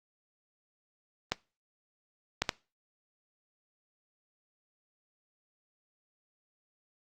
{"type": "clicks", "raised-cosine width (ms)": 0.2, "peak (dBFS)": -9, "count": 3, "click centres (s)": [1.32, 2.42, 2.492], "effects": ["noise-tail reverb RT60 0.3 s tail -22 dB re dry", "Opus 32 kbps"]}